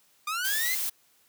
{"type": "linear sweep", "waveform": "sawtooth", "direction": "up", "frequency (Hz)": [1193, 2093], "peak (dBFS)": -25, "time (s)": [0.27, 0.75], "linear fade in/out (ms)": 5}
{"type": "noise", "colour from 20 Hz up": "blue", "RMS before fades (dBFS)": -30, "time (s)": [0.44, 0.9], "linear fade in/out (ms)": 10}
{"effects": ["white hiss -64 dBFS RMS until 1.28 s", "high-pass 80 Hz 12 dB/octave"]}